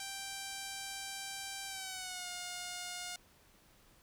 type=tone with pitch glide; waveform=5% pulse; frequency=784 to 714.8 Hz; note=G5 to F5; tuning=0 to +40 cents; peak=-29 dBFS; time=0-3.16 s; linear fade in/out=2 ms; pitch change=-160 cents; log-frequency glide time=1.67-2.28 s; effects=pink hiss -65 dBFS RMS until 4.02 s